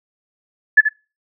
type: tone with echo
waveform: sine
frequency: 1723 Hz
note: A6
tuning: 37 cents flat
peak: -3 dBFS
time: 0.77-0.81 s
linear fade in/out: 10 ms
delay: 80 ms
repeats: 1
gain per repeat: -9 dB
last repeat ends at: 0.89 s
effects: noise-tail reverb RT60 0.3 s tail -22 dB re dry